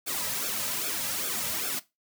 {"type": "noise with flanger", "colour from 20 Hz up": "white", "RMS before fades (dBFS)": -31, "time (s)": [0.06, 1.8], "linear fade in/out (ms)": 20, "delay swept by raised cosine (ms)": [1, 2.8], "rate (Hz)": 2.5, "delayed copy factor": -0.85, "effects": ["noise-tail reverb RT60 0.2 s tail -17 dB re dry"]}